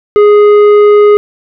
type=tone with tanh clipping; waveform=sine; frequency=415.3 Hz; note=G#4; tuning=in tune; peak=-3 dBFS; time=0.16-1.17 s; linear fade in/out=0 ms; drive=9 dB; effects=none